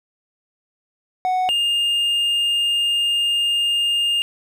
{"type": "tone pair in turn", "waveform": "triangle", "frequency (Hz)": [740, 2820], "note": ["F#5", "F7"], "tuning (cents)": [0, 16], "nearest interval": "octave + major seventh", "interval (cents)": 2316, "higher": "second", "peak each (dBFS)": -15, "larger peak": "neither", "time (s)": [[1.25, 1.49], [1.49, 4.22]], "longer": "second", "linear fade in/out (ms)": 0, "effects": []}